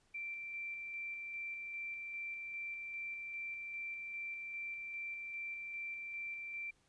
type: tone with tremolo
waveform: sine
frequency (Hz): 2349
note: D7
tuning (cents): 0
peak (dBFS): -40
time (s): 0.14-6.71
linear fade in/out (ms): 10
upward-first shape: square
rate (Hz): 2.5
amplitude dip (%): 25
effects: pink hiss -73 dBFS RMS until 6.88 s + resampled to 22050 Hz